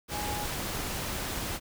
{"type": "tone in noise", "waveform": "sine", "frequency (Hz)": 830.6, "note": "G#5", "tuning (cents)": 0, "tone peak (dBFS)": -36, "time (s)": [0.1, 0.47], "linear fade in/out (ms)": 50, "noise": "pink", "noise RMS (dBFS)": -34, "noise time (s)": [0.08, 1.6], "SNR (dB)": -5, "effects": []}